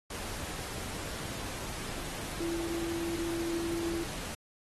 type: tone in noise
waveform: sine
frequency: 336.5 Hz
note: E4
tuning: 36 cents sharp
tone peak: -32 dBFS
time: 2.4-4.04 s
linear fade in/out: 5 ms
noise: pink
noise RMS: -40 dBFS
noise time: 0.1-4.35 s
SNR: +5 dB
effects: AAC 32 kbps